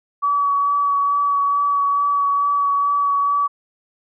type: tone with vibrato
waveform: sine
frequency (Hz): 1138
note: C#6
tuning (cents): +45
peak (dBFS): -15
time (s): 0.22-3.48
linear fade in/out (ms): 20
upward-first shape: sine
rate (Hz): 2.3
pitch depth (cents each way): 13
effects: none